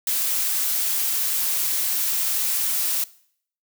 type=noise; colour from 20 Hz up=blue; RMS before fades=-23 dBFS; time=0.07-3.04 s; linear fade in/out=2 ms; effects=noise-tail reverb RT60 0.6 s tail -20 dB re dry